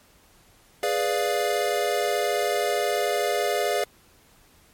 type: chord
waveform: square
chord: G# diminished seventh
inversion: none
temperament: equal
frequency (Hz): 415.3 / 493.9 / 587.3 / 698.5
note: G#4 / B4 / D5 / F5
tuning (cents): 0 / 0 / 0 / 0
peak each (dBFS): -28 / -30 / -28 / -28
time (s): 0.83-3.84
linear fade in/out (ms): 2
effects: pink hiss -57 dBFS RMS until 4.73 s + MP3 64 kbps